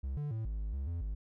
triangle tone with pitch steps, 67 / 146.9 / 111 / 53.2 / 52.3 / 68.4 / 85 / 51.6 Hz, C2 / D3 / A2 / G#1 / G#1 / C#2 / F2 / G#1, +42 / +1 / +16 / +42 / +13 / -23 / -46 / -10 cents, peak -32 dBFS, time 0.03-1.15 s, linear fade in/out 10 ms, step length 140 ms, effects none

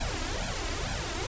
pink noise with flanger, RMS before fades -32 dBFS, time 0-1.27 s, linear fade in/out 10 ms, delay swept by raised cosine 1.2 to 3.1 ms, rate 2.2 Hz, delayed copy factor +1, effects resampled to 16000 Hz

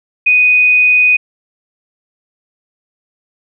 sine tone, 2489 Hz, D#7, in tune, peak -6 dBFS, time 0.26-1.17 s, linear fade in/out 10 ms, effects none

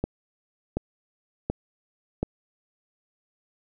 click train, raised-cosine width 2 ms, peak -12 dBFS, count 4, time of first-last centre 0.04-2.23 s, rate 1.37 Hz, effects none

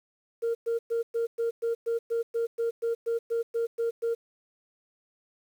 sine tone bursts, 463.3 Hz, A#4, 11 cents flat, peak -23 dBFS, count 16, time 0.42-4.15 s, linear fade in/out 20 ms, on 130 ms, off 110 ms, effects tanh soft clip ceiling -22 dBFS + 9-bit

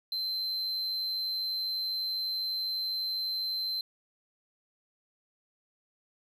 triangle tone, 4096 Hz, C8, 38 cents flat, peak -29 dBFS, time 0.12-3.81 s, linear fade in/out 2 ms, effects none

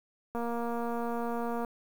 click train, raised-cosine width 1 ms, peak -22 dBFS, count 306, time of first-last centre 0.35-1.648 s, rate 235 Hz, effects 8-bit

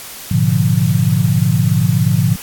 sine chord, G# diminished seventh, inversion none, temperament equal with one note detuned, 106.5 / 123.47 / 146.83 / 174.61 Hz, G#2 / B2 / D3 / F3, +44 / 0 / 0 / 0 cents, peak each -16 dBFS, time 0.31-2.36 s, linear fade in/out 5 ms, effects white hiss -31 dBFS RMS until 2.42 s + AAC 64 kbps

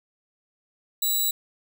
10% pulse tone, 3923 Hz, B7, 12 cents flat, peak -14 dBFS, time 1.02-1.31 s, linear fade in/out 5 ms, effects none

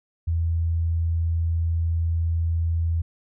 sine tone, 83 Hz, E2, 12 cents sharp, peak -20 dBFS, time 0.27-3.02 s, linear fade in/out 10 ms, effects none

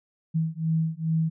sine beating tone pair, 160 / 162.4 Hz, D#3 / E3, +49 / -26 cents, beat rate 2.4 Hz, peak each -26 dBFS, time 0.34-1.3 s, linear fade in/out 20 ms, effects none

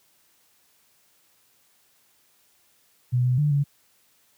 sine tone with pitch steps, 124.1 / 125.8 / 148.2 / 142.3 Hz, B2 / B2 / D3 / C#3, +9 / +32 / +16 / +46 cents, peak -18 dBFS, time 3.12-3.64 s, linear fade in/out 20 ms, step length 130 ms, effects white hiss -63 dBFS RMS until 4.37 s + high-pass 60 Hz 12 dB/octave

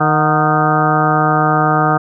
harmonic tone with a mistuned harmonic, 154.7 Hz, D#3, 10 cents flat, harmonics 1 / 2 / 3 / 4 / 5 / 6 / 7 / 8 / 9 / 10, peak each -17 / -20 / -22 / -23 / -16 / -23 / -27 / -16 / -23 / -24 dBFS, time 0-1.98 s, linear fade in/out 10 ms, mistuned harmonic 5, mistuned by -55 cents, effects none

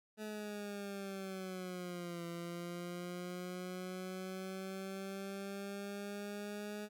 20% pulse linear two-way sweep, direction down then up, 215.4 to 170 to 209.5 Hz, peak -37 dBFS, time 0.17-6.89 s, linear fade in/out 50 ms, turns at 2.25 s, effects none

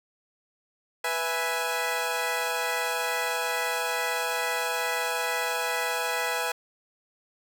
15% pulse chord, E major, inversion second, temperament equal, 493.9 / 659.3 / 830.6 Hz, B4 / E5 / G#5, 0 / 0 / 0 cents, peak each -24 / -26 / -24 dBFS, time 1.04-6.52 s, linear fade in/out 5 ms, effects none

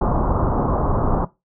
pink low-pass noise, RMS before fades -19 dBFS, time 0.01-1.25 s, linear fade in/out 5 ms, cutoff 1200 Hz, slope 48 dB/octave, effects noise-tail reverb RT60 0.2 s tail -17 dB re dry

